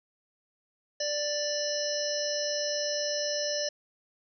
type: harmonic tone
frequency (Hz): 588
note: D5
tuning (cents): +2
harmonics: 1 / 3 / 5 / 7 / 9 / 10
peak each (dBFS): -31 / -40 / -42 / -41 / -33 / -37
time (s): 1-3.69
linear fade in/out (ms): 5
effects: none